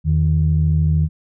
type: tone pair together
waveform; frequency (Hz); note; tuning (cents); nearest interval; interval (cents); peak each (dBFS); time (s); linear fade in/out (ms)
sine; 82.19 / 155.56; E2 / D#3; -5 / 0; major seventh; 1105; -15; 0.04-1.09; 50
effects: tanh soft clip ceiling -6 dBFS